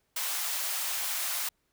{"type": "high-pass noise", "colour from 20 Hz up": "white", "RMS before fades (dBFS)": -32, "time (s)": [0.16, 1.49], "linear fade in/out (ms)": 5, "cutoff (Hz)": 660, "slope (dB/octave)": 24, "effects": ["pink hiss -75 dBFS RMS until 1.72 s"]}